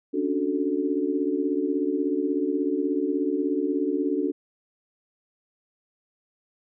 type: chord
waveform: sine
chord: D major seventh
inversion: third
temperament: equal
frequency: 277.2 / 293.7 / 370 / 440 Hz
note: C#4 / D4 / F#4 / A4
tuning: 0 / 0 / 0 / 0 cents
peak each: -29 / -26 / -28 / -30 dBFS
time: 0.13-4.32 s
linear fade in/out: 20 ms
effects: none